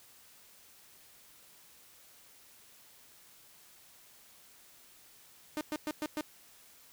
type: tone bursts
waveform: sawtooth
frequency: 304 Hz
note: D#4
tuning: 40 cents flat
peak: -29 dBFS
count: 5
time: 5.57-6.21 s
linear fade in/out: 0 ms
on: 40 ms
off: 110 ms
effects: white hiss -59 dBFS RMS until 6.92 s

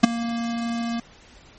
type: tone with ADSR envelope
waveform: square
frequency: 233.1 Hz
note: A#3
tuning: in tune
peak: -6 dBFS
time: 0.03-1 s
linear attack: 11 ms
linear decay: 10 ms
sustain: -19 dB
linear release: 5 ms
effects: pink hiss -50 dBFS RMS until 1.58 s + MP3 32 kbps

